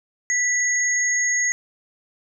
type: tone pair together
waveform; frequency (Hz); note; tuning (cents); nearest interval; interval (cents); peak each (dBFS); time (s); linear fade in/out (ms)
sine; 1975.5 / 6587; B6 / G#8; 0 / -15; octave + major sixth; 2085; -21 / -21; 0.3-1.52; 0
effects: none